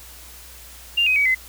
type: tone with pitch steps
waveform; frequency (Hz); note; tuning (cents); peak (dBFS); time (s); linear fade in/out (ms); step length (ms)
sine; 2794 / 2518 / 2269 / 2045; F7 / D#7 / C#7 / C7; 0 / +20 / +40 / -40; -15; 0.97-1.35; 10; 95
effects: added 60 Hz sine -45 dBFS peak until 1.48 s + white hiss -43 dBFS RMS until 1.48 s